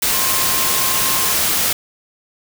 sine tone in noise, 1061 Hz, C6, 24 cents sharp, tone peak -26 dBFS, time 0.13-1.32 s, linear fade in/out 5 ms, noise white, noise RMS -17 dBFS, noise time 0.02-1.73 s, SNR -12 dB, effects none

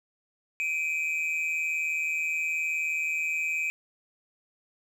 triangle tone pair together, 2349 / 2508 Hz, D7 / D#7, 0 / +13 cents, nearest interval minor second, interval 113 cents, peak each -29 / -27 dBFS, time 0.6-3.7 s, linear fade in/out 0 ms, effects none

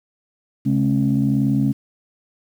sine tone cluster, 135.2 / 212 / 273.2 Hz, C#3 / G#3 / C#4, -43 / +36 / -25 cents, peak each -19 dBFS, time 0.65-1.73 s, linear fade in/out 20 ms, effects tanh soft clip ceiling -8 dBFS + 8-bit

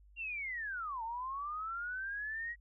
sine linear two-way sweep, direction down then up, 2794 to 883 to 1919 Hz, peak -37 dBFS, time 0.16-2.56 s, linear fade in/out 50 ms, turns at 1.03 s, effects added 50 Hz sine -58 dBFS peak until 2.6 s

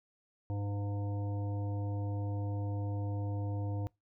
harmonic tone, 101.5 Hz, G#2, 39 cents flat, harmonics 1 / 3 / 5 / 7 / 9, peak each -33 / -43 / -47 / -50 / -52 dBFS, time 0.5-3.87 s, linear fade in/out 0 ms, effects noise-tail reverb RT60 0.2 s tail -24 dB re dry

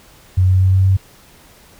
sine tone with pitch steps, 92.5 / 93.25 / 94.01 / 94.77 / 95.54 Hz, F#2 / F#2 / F#2 / F#2 / G2, 0 / +14 / +28 / +42 / -44 cents, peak -9 dBFS, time 0.37-0.97 s, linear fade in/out 10 ms, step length 120 ms, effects pink hiss -46 dBFS RMS until 1.79 s

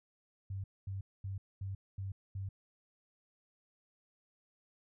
sine tone bursts, 97.1 Hz, G2, 16 cents flat, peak -37 dBFS, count 6, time 0.5-2.49 s, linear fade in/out 5 ms, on 140 ms, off 230 ms, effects none

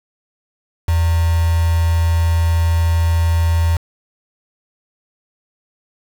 sine tone with quantisation, 83.4 Hz, E2, 21 cents sharp, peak -12 dBFS, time 0.88-3.77 s, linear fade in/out 5 ms, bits 4, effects none

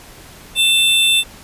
square tone pair together, 2663 / 3555 Hz, E7 / A7, +17 / +17 cents, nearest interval perfect fourth, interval 500 cents, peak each -17 / -13 dBFS, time 0.55-1.24 s, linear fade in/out 50 ms, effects pink hiss -40 dBFS RMS until 1.43 s + resampled to 32000 Hz

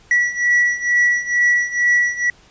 triangle beating tone pair, 1941 / 1943.2 Hz, B6 / B6, -31 / -29 cents, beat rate 2.2 Hz, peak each -17 / -14 dBFS, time 0.11-2.3 s, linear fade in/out 2 ms, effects pink hiss -50 dBFS RMS until 2.5 s + resampled to 16000 Hz

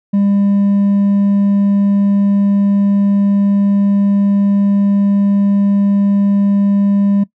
sine tone with hard clipping, 200.3 Hz, G3, 38 cents sharp, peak -10 dBFS, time 0.13-7.24 s, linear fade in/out 10 ms, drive 2 dB, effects noise-tail reverb RT60 0.1 s tail -19 dB re dry

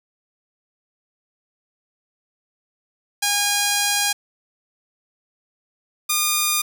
5% pulse tone pair in turn, 816 / 1215.1 Hz, G#5 / D#6, -31 / -41 cents, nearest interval perfect fifth, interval 690 cents, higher second, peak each -6 dBFS, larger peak neither, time 3.22-4.13 / 6.09-6.62 s, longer first, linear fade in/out 10 ms, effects 8-bit

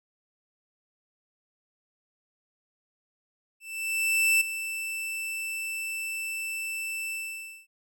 45% pulse tone with ADSR envelope, 2656 Hz, E7, 12 cents sharp, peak -19 dBFS, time 3.6-7.67 s, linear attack 810 ms, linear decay 7 ms, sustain -12 dB, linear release 550 ms, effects none

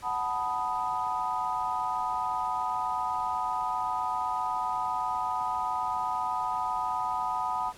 sine chord, B dominant seventh, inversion second, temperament equal, 740 / 880 / 987.8 / 1244.5 Hz, F#5 / A5 / B5 / D#6, 0 / 0 / 0 / 0 cents, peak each -34 / -34 / -31 / -34 dBFS, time 0.02-7.73 s, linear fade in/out 50 ms, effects pink hiss -51 dBFS RMS until 7.77 s + low-pass 11000 Hz 12 dB/octave

